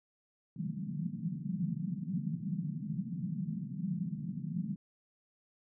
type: band-pass noise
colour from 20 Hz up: white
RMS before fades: -37 dBFS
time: 0.56-4.76 s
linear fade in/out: 2 ms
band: 150 to 200 Hz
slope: 48 dB/octave
effects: none